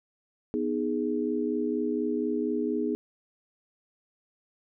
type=chord; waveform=sine; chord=G# minor; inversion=first; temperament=equal; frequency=246.9 / 311.1 / 415.3 Hz; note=B3 / D#4 / G#4; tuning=0 / 0 / 0 cents; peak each=-30 dBFS; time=0.54-2.95 s; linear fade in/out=0 ms; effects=none